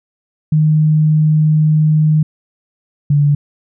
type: tone pair in turn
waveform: sine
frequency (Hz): 154.3 / 145.05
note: D#3 / D3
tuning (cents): -14 / -21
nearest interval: minor second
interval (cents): 107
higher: first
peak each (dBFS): -8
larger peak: neither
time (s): 0.52-2.23 / 3.1-3.35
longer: first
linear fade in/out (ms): 5
effects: none